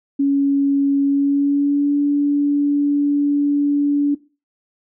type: tone with pitch glide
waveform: sine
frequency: 279.1 to 287.6 Hz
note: C#4 to D4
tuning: +12 to -36 cents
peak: -13 dBFS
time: 0.19-4.15 s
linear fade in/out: 10 ms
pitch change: +52 cents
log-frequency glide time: 1.04-1.96 s
effects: noise-tail reverb RT60 0.3 s tail -18 dB re dry